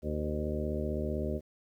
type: harmonic tone with a mistuned harmonic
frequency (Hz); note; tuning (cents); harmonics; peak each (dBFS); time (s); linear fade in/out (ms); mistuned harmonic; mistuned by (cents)
75.8; D#2; -45; 1 / 2 / 3 / 4 / 5 / 6 / 7 / 8; -35 / -40 / -37 / -42 / -38 / -45 / -41 / -40; 0.02-1.41; 50; 7; -46
effects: 11-bit

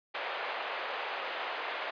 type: band-pass noise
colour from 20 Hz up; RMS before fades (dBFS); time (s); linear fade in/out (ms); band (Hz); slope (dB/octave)
pink; -37; 0.14-1.91; 10; 520 to 3200; 24
effects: resampled to 11025 Hz

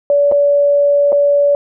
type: tone with dropouts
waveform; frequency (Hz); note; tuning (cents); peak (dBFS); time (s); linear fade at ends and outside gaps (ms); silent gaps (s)
sine; 573; D5; -43; -8; 0.1-1.55; 1; 0.315-0.321 / 1.121-1.127
effects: none

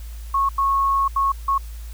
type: tone bursts at uneven times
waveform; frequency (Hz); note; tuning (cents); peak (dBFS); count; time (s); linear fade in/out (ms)
sine; 1098; C#6; -17; -16; 4; 0.34-0.49 / 0.58-1.08 / 1.16-1.32 / 1.48-1.58; 5
effects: added 56 Hz sine -31 dBFS peak until 1.93 s + white hiss -48 dBFS RMS until 1.93 s

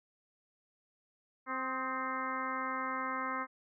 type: harmonic tone with a mistuned harmonic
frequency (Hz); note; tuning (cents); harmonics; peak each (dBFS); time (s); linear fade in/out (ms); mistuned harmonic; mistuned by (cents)
261.6; C4; 0; 1 / 2 / 3 / 4 / 5 / 6 / 7 / 8; -43 / -45 / -47 / -38 / -39 / -44 / -45 / -45; 1.46-3.47; 50; 5; -43
effects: none

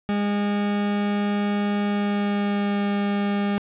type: tone with pitch glide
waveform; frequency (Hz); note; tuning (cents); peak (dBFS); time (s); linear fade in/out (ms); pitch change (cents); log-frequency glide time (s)
40% pulse; 204.6 to 202.4; G#3 to G#3; -26 to -44; -20; 0.09-3.58; 0; -18; 1.83-2.85
effects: resampled to 8000 Hz + 9-bit

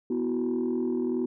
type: chord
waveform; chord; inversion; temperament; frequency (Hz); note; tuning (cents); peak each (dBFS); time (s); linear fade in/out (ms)
sine; B suspended fourth; none; just; 246.9 / 329.3 / 370.4; B3 / E4 / F#4; 0 / -2 / +2; -27 / -31 / -28; 0.1-1.26; 5
effects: tanh soft clip ceiling -20 dBFS

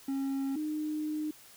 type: tone pair in turn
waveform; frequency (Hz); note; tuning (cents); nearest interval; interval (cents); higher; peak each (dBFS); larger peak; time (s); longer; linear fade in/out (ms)
triangle / sine; 272.1 / 305.4; C#4 / D#4; -32 / -32; major second; 200; second; -28 / -31; first; 0.08-0.56 / 0.56-1.31; second; 5
effects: white hiss -55 dBFS RMS until 1.56 s

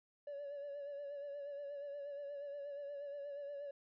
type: tone with vibrato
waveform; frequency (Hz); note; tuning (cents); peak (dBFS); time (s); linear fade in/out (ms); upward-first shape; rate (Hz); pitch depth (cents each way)
triangle; 570; C#5; +48; -40; 0.27-3.71; 5; sine; 8.4; 39
effects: tanh soft clip ceiling -39 dBFS + resampled to 11025 Hz

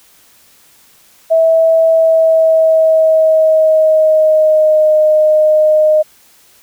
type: tone with pitch glide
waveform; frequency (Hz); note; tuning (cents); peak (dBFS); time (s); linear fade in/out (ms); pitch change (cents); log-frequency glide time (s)
sine; 651 to 616.6; E5 to D#5; -22 to -16; -6; 1.3-6.03; 20; -94; 1.89-4.96
effects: white hiss -47 dBFS RMS until 6.62 s

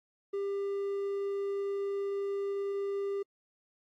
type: tone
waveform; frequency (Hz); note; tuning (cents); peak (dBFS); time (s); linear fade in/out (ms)
triangle; 398.1; G4; +27; -29; 0.33-3.23; 10
effects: AAC 48 kbps

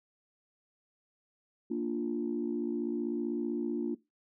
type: chord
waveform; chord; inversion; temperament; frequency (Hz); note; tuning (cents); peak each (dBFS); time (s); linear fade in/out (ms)
sine; Bb major; none; equal; 233.1 / 293.7 / 349.2; Bb3 / D4 / F4; 0 / 0 / 0; -34; 1.7-3.95; 10
effects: noise-tail reverb RT60 0.2 s tail -19 dB re dry + tanh soft clip ceiling -22 dBFS

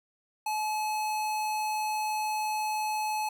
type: tone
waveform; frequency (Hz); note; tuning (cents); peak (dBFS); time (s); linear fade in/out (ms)
square; 857; A5; -46; -29; 0.46-3.29; 5
effects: none

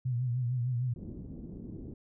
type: tone with vibrato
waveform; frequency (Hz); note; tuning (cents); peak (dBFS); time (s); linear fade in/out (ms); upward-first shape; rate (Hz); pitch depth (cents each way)
sine; 123.47; B2; 0; -28; 0.05-0.94; 10; triangle; 6.6; 92
type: low-pass noise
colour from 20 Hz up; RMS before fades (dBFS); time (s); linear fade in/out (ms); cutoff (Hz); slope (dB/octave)
white; -43; 0.96-1.94; 2; 300; 24
effects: none

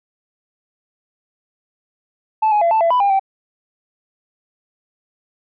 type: tone with pitch steps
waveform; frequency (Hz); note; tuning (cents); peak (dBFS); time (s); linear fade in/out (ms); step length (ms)
sine; 872 / 837 / 679 / 882 / 671 / 994 / 802 / 776; A5 / G#5 / F5 / A5 / E5 / B5 / G5 / G5; -16 / +13 / -49 / +4 / +31 / +11 / +39 / -18; -10; 2.42-3.196; 10; 97
effects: tanh soft clip ceiling -10 dBFS

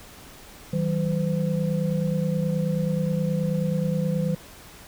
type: tone cluster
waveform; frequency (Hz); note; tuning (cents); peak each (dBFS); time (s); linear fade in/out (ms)
sine; 159.7 / 189.1 / 508; D#3 / F#3 / B4; +45 / +38 / +49; -24 / -26 / -30; 0.73-4.35; 5
effects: pink hiss -46 dBFS RMS until 4.87 s

